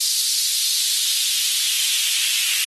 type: noise with high-pass filter sweep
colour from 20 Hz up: white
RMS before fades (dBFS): -20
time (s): 0-2.65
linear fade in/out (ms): 10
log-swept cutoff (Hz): 4500 to 2700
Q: 2.5
effects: AAC 32 kbps